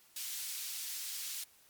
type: high-pass noise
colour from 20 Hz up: pink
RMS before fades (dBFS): -41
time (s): 0.16-1.44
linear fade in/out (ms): 5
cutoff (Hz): 4100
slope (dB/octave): 12
effects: white hiss -64 dBFS RMS until 1.69 s + MP3 96 kbps